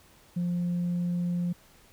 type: tone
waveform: sine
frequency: 175.3 Hz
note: F3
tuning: 7 cents sharp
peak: -24 dBFS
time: 0.36-1.53 s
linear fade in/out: 10 ms
effects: tanh soft clip ceiling -24 dBFS + pink hiss -58 dBFS RMS until 1.92 s